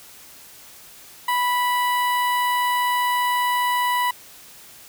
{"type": "tone with notch filter", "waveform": "sawtooth", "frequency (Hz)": 985, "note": "B5", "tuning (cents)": -5, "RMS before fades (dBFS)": -21, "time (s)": [1.28, 4.11], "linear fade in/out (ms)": 5, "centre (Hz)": 6000, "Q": 0.65, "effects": ["white hiss -45 dBFS RMS until 4.88 s"]}